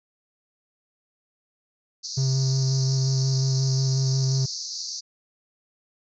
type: band-pass noise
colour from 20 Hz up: pink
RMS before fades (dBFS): -33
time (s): 2.03-5.01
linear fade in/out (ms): 20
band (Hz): 4300 to 6400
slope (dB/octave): 96
type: tone with vibrato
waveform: triangle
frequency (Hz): 132.9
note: C3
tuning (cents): +27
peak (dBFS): -18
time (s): 2.17-4.46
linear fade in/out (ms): 10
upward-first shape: square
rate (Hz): 5.6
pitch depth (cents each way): 11
effects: none